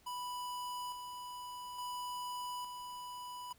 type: tone with tremolo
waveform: square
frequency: 987.8 Hz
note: B5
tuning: in tune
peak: -40 dBFS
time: 0.06-3.53 s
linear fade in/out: 10 ms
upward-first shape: square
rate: 0.58 Hz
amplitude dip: 40%
effects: pink hiss -67 dBFS RMS until 3.58 s